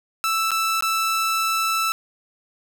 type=tone with dropouts; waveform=sawtooth; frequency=1321 Hz; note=E6; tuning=3 cents sharp; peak=-16 dBFS; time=0.24-1.92 s; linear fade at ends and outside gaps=0 ms; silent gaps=0.507-0.516 / 0.808-0.824 s; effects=none